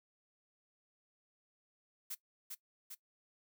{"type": "noise with echo", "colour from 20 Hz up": "blue", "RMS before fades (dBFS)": -42, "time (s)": [2.1, 2.15], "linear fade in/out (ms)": 10, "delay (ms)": 400, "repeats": 2, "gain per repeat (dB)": -3, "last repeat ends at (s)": 2.95, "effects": ["noise-tail reverb RT60 0.1 s tail -19 dB re dry"]}